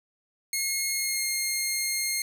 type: tone with pitch glide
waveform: 10% pulse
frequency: 2158 to 2132 Hz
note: C#7 to C7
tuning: -47 to +32 cents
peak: -17 dBFS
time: 0.53-2.22 s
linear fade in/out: 2 ms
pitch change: -21 cents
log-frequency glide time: 0.93-1.27 s
effects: none